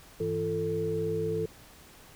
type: tone cluster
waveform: sine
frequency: 99.7 / 163.1 / 341.7 / 442.3 Hz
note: G2 / E3 / F4 / A4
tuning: +30 / -18 / -38 / +9 cents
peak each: -38 / -35 / -37 / -29 dBFS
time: 0.2-1.46 s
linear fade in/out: 5 ms
effects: pink hiss -53 dBFS RMS until 2.15 s